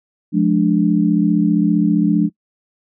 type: chord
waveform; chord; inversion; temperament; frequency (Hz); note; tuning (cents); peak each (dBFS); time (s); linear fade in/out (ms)
sine; D diminished; first; just; 176.2 / 211.4 / 293.7; F3 / Ab3 / D4; +16 / +31 / 0; -16; 0.32-2.3; 50
effects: noise-tail reverb RT60 0.1 s tail -24 dB re dry